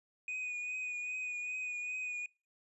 triangle tone with vibrato, 2480 Hz, D#7, 6 cents flat, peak -35 dBFS, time 0.28-2.26 s, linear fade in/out 2 ms, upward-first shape triangle, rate 2.5 Hz, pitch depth 30 cents each way, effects noise-tail reverb RT60 0.3 s tail -25 dB re dry + resampled to 24000 Hz

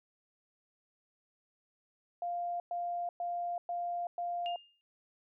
sine tone bursts, 698.5 Hz, F5, in tune, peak -33 dBFS, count 5, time 2.22-4.56 s, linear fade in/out 2 ms, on 380 ms, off 110 ms
sine tone with exponential decay, 2820 Hz, F7, 16 cents sharp, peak -37 dBFS, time 4.46-4.81 s, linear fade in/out 0 ms, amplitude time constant 74 ms
effects none

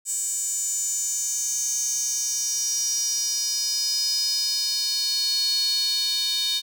square tone with high-pass filter sweep, 335 Hz, E4, 28 cents sharp, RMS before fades -25 dBFS, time 0.05-6.62 s, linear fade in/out 50 ms, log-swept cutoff 7600 to 3900 Hz, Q 8.6, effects none

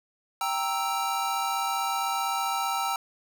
square chord, E diminished, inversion first, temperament equal, 784 / 932.3 / 1318.5 Hz, G5 / Bb5 / E6, 0 / 0 / 0 cents, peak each -31 / -32 / -31 dBFS, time 0.41-2.96 s, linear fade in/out 2 ms, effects none

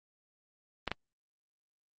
clicks, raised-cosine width 0.3 ms, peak -15 dBFS, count 2, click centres 0.877 / 0.916 s, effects Opus 32 kbps

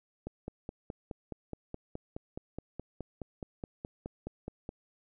click train, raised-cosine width 2 ms, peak -25 dBFS, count 22, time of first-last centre 0.27-4.691 s, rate 4.75 Hz, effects none

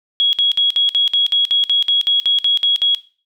sine tone bursts, 3322 Hz, G#7, in tune, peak -11 dBFS, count 15, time 0.2-2.948 s, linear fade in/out 0 ms, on 130 ms, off 57 ms, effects noise-tail reverb RT60 0.4 s tail -17 dB re dry

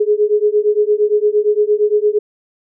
sine beating tone pair, 415.3 / 424 Hz, G#4 / G#4, 0 / +36 cents, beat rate 8.7 Hz, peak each -14 dBFS, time 0-2.19 s, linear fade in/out 10 ms, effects none

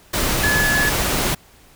sine tone in noise, 1707 Hz, G#6, 47 cents sharp, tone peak -17 dBFS, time 0.43-0.9 s, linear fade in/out 10 ms, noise pink, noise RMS -20 dBFS, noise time 0.13-1.35 s, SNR 0 dB, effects pink hiss -50 dBFS RMS until 1.75 s

